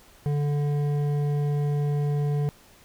triangle tone with hard clipping, 145.7 Hz, D3, 13 cents flat, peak -24 dBFS, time 0.26-2.49 s, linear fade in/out 0 ms, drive 13 dB, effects pink hiss -54 dBFS RMS until 2.84 s

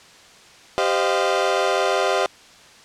30% pulse tone cluster, 392 / 517 / 612 / 698 Hz, G4 / C5 / D#5 / F5, 0 / -21 / -29 / -1 cents, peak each -21 dBFS, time 0.78-2.26 s, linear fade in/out 0 ms, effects white hiss -47 dBFS RMS until 2.84 s + low-pass 6000 Hz 12 dB/octave

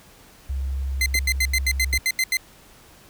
sine tone, 67.1 Hz, C2, 44 cents sharp, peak -23 dBFS, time 0.49-1.99 s, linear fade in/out 10 ms
sawtooth tone bursts, 2066 Hz, C7, 22 cents flat, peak -15 dBFS, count 11, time 1.01-2.37 s, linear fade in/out 2 ms, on 50 ms, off 81 ms
clicks, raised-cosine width 2 ms, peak -23 dBFS, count 2, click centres 1.153 / 1.937 s
effects pink hiss -50 dBFS RMS until 3.09 s

